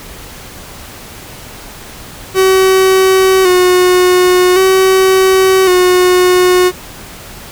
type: tone with vibrato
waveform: 45% pulse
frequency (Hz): 371.1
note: F#4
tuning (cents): +5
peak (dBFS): -6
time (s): 2.34-6.72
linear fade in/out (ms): 50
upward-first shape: square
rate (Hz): 0.45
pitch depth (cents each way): 37
effects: pink hiss -31 dBFS RMS until 7.51 s